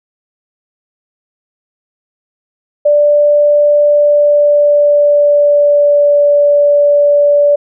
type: tone with pitch glide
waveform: sine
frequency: 587.3 to 579.9 Hz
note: D5 to D5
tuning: 0 to -22 cents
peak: -5 dBFS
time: 2.85-7.56 s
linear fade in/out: 10 ms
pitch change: -22 cents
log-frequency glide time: 3.83-6.21 s
effects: none